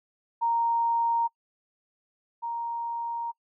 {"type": "tone pair in turn", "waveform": "sine", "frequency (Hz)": [930, 934], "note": ["A#5", "A#5"], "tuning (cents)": [-4, 3], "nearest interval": "unison", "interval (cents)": 7, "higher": "second", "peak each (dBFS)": [-22, -29], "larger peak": "first", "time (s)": [[0.41, 1.28], [2.42, 3.32]], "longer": "second", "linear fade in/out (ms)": 20, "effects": ["noise-tail reverb RT60 0.1 s tail -26 dB re dry"]}